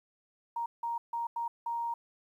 sine tone bursts at uneven times, 935 Hz, A#5, 5 cents sharp, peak -31 dBFS, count 5, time 0.56-0.66 / 0.83-0.98 / 1.13-1.27 / 1.36-1.48 / 1.66-1.94 s, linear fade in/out 5 ms, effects 11-bit

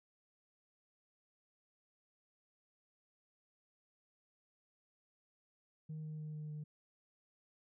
sine tone with pitch steps, 155.56 / 154.4 / 153.24 / 152.09 / 150.96 Hz, D#3 / D#3 / D#3 / D#3 / D3, 0 / -13 / -26 / -39 / +48 cents, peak -40 dBFS, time 5.89-6.64 s, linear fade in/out 10 ms, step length 150 ms, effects tanh soft clip ceiling -40 dBFS

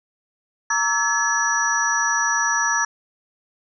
sine tone cluster, 930 / 1147 / 1319 / 1707 / 5830 Hz, A#5 / D6 / E6 / G#6 / F#8, -4 / -41 / +1 / +47 / -26 cents, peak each -25 / -29 / -26 / -21 / -24 dBFS, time 0.7-2.85 s, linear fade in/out 5 ms, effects none

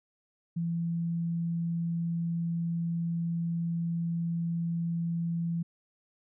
sine tone, 168.4 Hz, E3, 37 cents sharp, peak -28 dBFS, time 0.56-5.63 s, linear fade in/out 10 ms, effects none

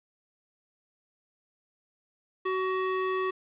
square tone with band-pass filter, 375.1 Hz, F#4, 24 cents sharp, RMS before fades -29 dBFS, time 2.45-3.31 s, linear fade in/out 10 ms, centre 1100 Hz, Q 0.74, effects resampled to 8000 Hz + 9-bit

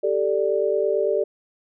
sine chord, G suspended second, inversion none, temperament just, 392 / 441 / 588 Hz, G4 / A4 / D5, 0 / +4 / +2 cents, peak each -23 dBFS, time 0.03-1.24 s, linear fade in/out 10 ms, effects none

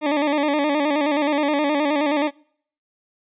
20% pulse tone with vibrato, 293.1 Hz, D4, 3 cents flat, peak -13 dBFS, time 0.01-2.31 s, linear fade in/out 50 ms, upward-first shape square, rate 9.5 Hz, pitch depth 63 cents each way, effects noise-tail reverb RT60 0.6 s tail -26 dB re dry + resampled to 8000 Hz

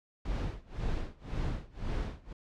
brown noise with tremolo, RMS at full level -32 dBFS, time 0.25-2.33 s, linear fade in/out 5 ms, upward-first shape sine, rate 1.9 Hz, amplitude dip 95%, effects low-pass 5000 Hz 12 dB/octave

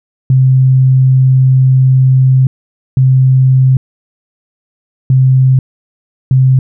sine tone bursts at uneven times, 130.81 Hz, C3, in tune, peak -4 dBFS, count 4, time 0.3-2.47 / 2.97-3.77 / 5.1-5.59 / 6.31-6.59 s, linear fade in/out 2 ms, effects none

